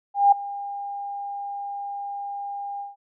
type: tone with ADSR envelope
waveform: sine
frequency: 805 Hz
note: G5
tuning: 46 cents sharp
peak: -10 dBFS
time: 0.14-2.96 s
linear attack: 180 ms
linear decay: 6 ms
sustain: -19 dB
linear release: 160 ms
effects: none